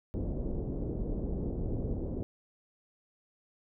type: low-pass noise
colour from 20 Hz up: pink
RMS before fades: -34 dBFS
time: 0.14-2.23 s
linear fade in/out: 0 ms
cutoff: 480 Hz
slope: 24 dB/octave
effects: none